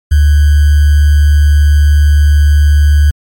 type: tone with sample-and-hold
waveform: sine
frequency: 73.42 Hz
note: D2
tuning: in tune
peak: -3 dBFS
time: 0.11-3.11 s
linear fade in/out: 10 ms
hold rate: 1575 Hz
effects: MP3 64 kbps